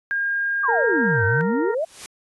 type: tone with pitch glide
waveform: sine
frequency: 1615 to 1539.4 Hz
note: G#6 to G6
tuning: -49 to -32 cents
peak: -20 dBFS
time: 0.11-1.41 s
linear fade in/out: 0 ms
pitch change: -83 cents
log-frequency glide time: 1.11-1.25 s
type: exponential two-way sweep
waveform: sine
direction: down then up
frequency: 1228 to 94 to 683 Hz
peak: -20 dBFS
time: 0.63-1.85 s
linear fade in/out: 10 ms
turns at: 1.25 s
type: harmonic tone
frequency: 465.5 Hz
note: A#4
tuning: 2 cents flat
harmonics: 1 / 2 / 3 / 4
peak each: -23 / -29 / -33 / -35 dBFS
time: 0.68-1.75 s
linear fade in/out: 10 ms
type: noise with exponential growth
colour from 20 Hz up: white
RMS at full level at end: -33 dBFS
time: 1.66-2.06 s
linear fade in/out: 0 ms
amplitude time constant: 85 ms
effects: resampled to 24000 Hz